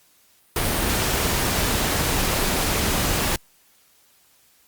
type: noise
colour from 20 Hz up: pink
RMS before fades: -22 dBFS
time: 0.56-3.36 s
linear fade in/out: 2 ms
effects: white hiss -58 dBFS RMS until 4.67 s + Opus 48 kbps